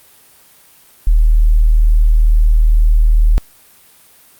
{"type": "tone", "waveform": "sine", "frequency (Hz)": 38.89, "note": "D#1", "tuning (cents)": 0, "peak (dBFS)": -6, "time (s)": [1.07, 3.38], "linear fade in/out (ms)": 0, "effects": ["white hiss -46 dBFS RMS until 4.39 s", "Opus 32 kbps"]}